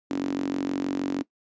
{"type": "tone with high-pass filter", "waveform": "sawtooth", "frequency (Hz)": 46.41, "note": "F#1", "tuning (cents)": 6, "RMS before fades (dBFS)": -28, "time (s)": [0.1, 1.23], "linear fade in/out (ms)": 10, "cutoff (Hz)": 280, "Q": 7.8, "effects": ["noise-tail reverb RT60 0.1 s tail -20 dB re dry", "resampled to 16000 Hz"]}